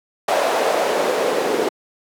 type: noise with band-pass filter sweep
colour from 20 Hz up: white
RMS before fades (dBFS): -19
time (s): 0.28-1.69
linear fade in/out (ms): 5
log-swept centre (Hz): 650 to 410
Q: 2.3
effects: high-pass 200 Hz 12 dB/octave